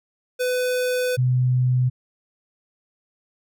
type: tone pair in turn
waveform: square / sine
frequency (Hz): 501 / 126.34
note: B4 / B2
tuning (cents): +25 / +40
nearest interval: 2 octaves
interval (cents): 2385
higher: first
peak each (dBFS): -21 / -16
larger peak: second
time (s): 0.39-1.17 / 1.17-1.9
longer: first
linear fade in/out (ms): 20
effects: none